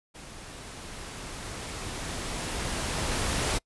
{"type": "noise with level ramp", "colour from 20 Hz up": "pink", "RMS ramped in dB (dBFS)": [-45, -27], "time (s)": [0.14, 3.59], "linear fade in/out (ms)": 20, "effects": ["noise-tail reverb RT60 0.1 s tail -26 dB re dry", "resampled to 24000 Hz"]}